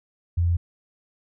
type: tone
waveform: sine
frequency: 86 Hz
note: F2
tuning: 26 cents flat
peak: -18 dBFS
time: 0.37-0.57 s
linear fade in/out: 10 ms
effects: none